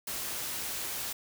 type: noise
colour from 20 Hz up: white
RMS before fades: -36 dBFS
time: 0.07-1.13 s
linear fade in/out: 5 ms
effects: none